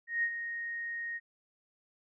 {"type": "tone with ADSR envelope", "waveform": "sine", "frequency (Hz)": 1864.7, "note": "A#6", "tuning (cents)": 0, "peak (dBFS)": -26, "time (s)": [0.07, 1.2], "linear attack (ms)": 160, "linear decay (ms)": 65, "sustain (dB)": -9, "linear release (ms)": 37, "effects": []}